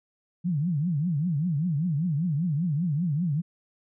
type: tone with vibrato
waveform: sine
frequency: 160 Hz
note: D#3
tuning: 49 cents sharp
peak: -23 dBFS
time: 0.44-3.42 s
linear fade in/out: 20 ms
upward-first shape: triangle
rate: 5.1 Hz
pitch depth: 290 cents each way
effects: none